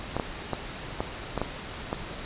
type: clicks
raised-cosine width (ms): 1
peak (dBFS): -13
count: 7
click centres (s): 0.166 / 0.198 / 0.533 / 1.005 / 1.377 / 1.416 / 1.929
effects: pink hiss -38 dBFS RMS until 2.25 s + resampled to 8000 Hz